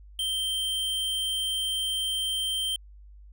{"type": "tone", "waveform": "square", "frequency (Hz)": 3136, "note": "G7", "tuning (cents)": 0, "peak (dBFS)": -27, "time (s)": [0.19, 2.76], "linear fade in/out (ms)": 2, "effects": ["added 50 Hz sine -46 dBFS peak until 3.32 s"]}